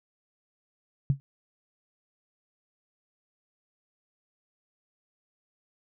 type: tone with exponential decay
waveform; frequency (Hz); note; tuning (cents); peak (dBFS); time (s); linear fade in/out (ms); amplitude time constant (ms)
sine; 137.7; C#3; -11; -16; 1.1-1.2; 0; 21
effects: none